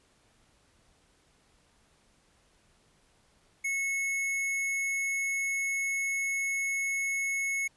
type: tone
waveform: square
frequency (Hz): 2193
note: C#7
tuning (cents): -19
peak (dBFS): -29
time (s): 3.64-7.68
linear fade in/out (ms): 10
effects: pink hiss -66 dBFS RMS until 7.76 s + resampled to 24000 Hz